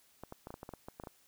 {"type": "clicks", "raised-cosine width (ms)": 1, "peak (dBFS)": -30, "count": 12, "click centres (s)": [0.236, 0.324, 0.471, 0.505, 0.541, 0.631, 0.691, 0.737, 0.885, 0.999, 1.037, 1.072], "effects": ["white hiss -67 dBFS RMS until 1.27 s"]}